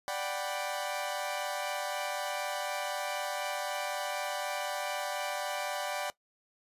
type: chord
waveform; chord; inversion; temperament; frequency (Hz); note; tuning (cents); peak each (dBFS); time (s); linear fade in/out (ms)
sawtooth; G major seventh; second; equal; 587.3 / 740 / 784 / 987.8; D5 / F#5 / G5 / B5; 0 / 0 / 0 / 0; -33 / -35 / -35 / -38; 0.08-6.1; 0
effects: noise-tail reverb RT60 0.1 s tail -19 dB re dry + resampled to 32000 Hz